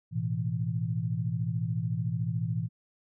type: chord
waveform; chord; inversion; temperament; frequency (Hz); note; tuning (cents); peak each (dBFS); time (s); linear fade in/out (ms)
sine; A suspended second; none; just; 110 / 123.75 / 165; A2 / B2 / E3; 0 / +4 / +2; -32; 0.11-2.69; 50
effects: none